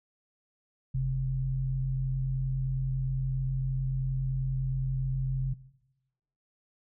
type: tone pair together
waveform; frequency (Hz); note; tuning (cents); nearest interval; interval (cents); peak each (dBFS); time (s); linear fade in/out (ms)
sine; 41.51 / 131.8; E1 / C3; +13 / +13; octave + minor sixth; 2000; -33 / -27; 0.94-5.54; 10
effects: noise-tail reverb RT60 1.0 s tail -19 dB re dry